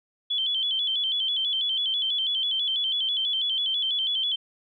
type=tone with vibrato; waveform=sine; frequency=3259 Hz; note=G#7; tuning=33 cents flat; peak=-23 dBFS; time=0.3-4.36 s; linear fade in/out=10 ms; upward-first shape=square; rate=6.1 Hz; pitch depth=75 cents each way; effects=none